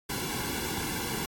pink noise with comb filter, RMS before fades -33 dBFS, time 0.09-1.26 s, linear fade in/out 10 ms, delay 1.6 ms, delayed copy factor -0.85, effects AAC 64 kbps

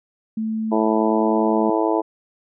sine tone, 220.2 Hz, A3, 2 cents sharp, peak -21 dBFS, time 0.37-1.7 s, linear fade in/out 5 ms
harmonic tone, 109.6 Hz, A2, 6 cents flat, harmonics 3 / 4 / 5 / 6 / 7 / 8 / 9, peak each -21 / -23 / -28 / -24 / -30 / -25 / -28 dBFS, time 0.71-2.02 s, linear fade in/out 20 ms
effects none

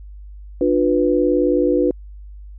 sine chord, B diminished, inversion first, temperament just, 296.3 / 355.6 / 493.9 Hz, D4 / F4 / B4, +15 / +31 / 0 cents, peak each -18 dBFS, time 0.61-1.91 s, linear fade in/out 2 ms, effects added 50 Hz sine -34 dBFS peak until 2.58 s

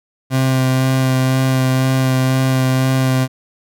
30% pulse tone with vibrato, 130.81 Hz, C3, in tune, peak -10 dBFS, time 0.3-3.28 s, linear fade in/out 50 ms, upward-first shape sine, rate 2 Hz, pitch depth 12 cents each way, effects none

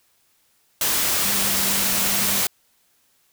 sine tone in noise, 196.9 Hz, G3, 8 cents sharp, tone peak -32 dBFS, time 1.25-2.41 s, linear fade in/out 2 ms, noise white, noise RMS -21 dBFS, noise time 0.81-2.47 s, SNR -14 dB, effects white hiss -63 dBFS RMS until 3.32 s

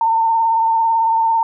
sine tone with vibrato, 905 Hz, A5, 48 cents sharp, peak -12 dBFS, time 0.01-1.43 s, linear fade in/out 2 ms, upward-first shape sine, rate 18 Hz, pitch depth 29 cents each way, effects none

